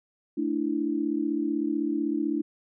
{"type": "chord", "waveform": "sine", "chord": "A suspended fourth", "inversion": "none", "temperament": "equal", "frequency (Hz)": [220, 293.7, 329.6], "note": ["A3", "D4", "E4"], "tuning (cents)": [0, 0, 0], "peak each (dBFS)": [-33, -27, -29], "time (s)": [0.37, 2.42], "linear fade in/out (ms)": 10, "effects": []}